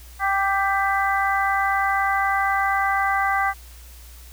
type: harmonic tone with a mistuned harmonic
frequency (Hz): 392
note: G4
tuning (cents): 0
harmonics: 2 / 3 / 4 / 5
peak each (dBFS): -22 / -24 / -25 / -26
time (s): 0.19-3.54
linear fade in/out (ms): 50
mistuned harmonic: 5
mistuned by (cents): +29
effects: added 60 Hz sine -41 dBFS peak until 4.32 s + white hiss -48 dBFS RMS until 4.32 s